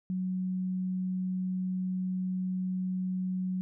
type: tone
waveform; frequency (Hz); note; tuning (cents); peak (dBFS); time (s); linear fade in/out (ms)
sine; 185; F#3; 0; -29; 0.1-3.61; 0
effects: none